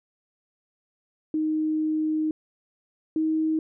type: tone pair in turn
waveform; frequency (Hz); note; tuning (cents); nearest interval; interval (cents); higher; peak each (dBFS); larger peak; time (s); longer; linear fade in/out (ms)
sine; 311.1 / 315.6; D#4 / D#4; 0 / +25; unison; 25; second; -22 / -21; second; 1.34-2.31 / 3.16-3.59; first; 2
effects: none